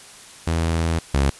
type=tone pair in turn; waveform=sawtooth; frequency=82.41 / 69.12 Hz; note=E2 / C#2; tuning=0 / -4 cents; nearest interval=minor third; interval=304 cents; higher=first; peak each=-15 / -12 dBFS; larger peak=second; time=0.47-0.99 / 1.14-1.3 s; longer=first; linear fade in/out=5 ms; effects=white hiss -43 dBFS RMS until 1.39 s + resampled to 24000 Hz